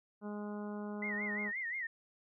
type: harmonic tone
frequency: 207.7 Hz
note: G#3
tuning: in tune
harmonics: 1 / 2 / 3 / 4 / 5 / 6 / 7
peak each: -40 / -46 / -50 / -52 / -54 / -56 / -57 dBFS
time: 0.21-1.52 s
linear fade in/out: 50 ms
type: tone with vibrato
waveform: sine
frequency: 1976 Hz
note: B6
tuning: in tune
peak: -36 dBFS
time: 1.02-1.87 s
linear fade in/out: 5 ms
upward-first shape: sine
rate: 5.7 Hz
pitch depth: 140 cents each way
effects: none